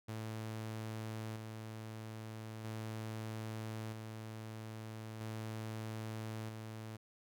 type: tone with tremolo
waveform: sawtooth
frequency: 110 Hz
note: A2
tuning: in tune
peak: -37 dBFS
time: 0.08-6.97 s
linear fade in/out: 10 ms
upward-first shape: square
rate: 0.39 Hz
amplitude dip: 35%
effects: none